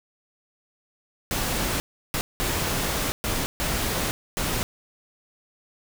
pink noise bursts at uneven times, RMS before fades -26 dBFS, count 6, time 1.31-1.8 / 2.14-2.21 / 2.4-3.12 / 3.24-3.46 / 3.6-4.11 / 4.37-4.63 s, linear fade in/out 0 ms, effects none

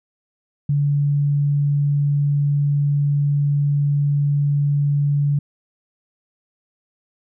sine tone, 143.8 Hz, D3, 36 cents flat, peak -15 dBFS, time 0.69-5.39 s, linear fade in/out 5 ms, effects none

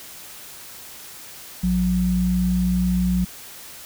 sine tone pair together, 60.4 / 181 Hz, B1 / F#3, -38 / -38 cents, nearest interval octave + perfect fifth, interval 1900 cents, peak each -24 / -18 dBFS, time 1.63-3.25 s, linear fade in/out 10 ms, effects white hiss -40 dBFS RMS until 3.85 s

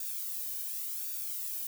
violet noise with flanger, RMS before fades -37 dBFS, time 0-1.67 s, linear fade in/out 2 ms, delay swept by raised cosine 0.96 to 1.5 ms, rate 0.9 Hz, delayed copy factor -0.7, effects none

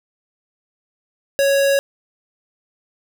square tone, 554.4 Hz, C#5, in tune, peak -14 dBFS, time 1.39-1.79 s, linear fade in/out 0 ms, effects none

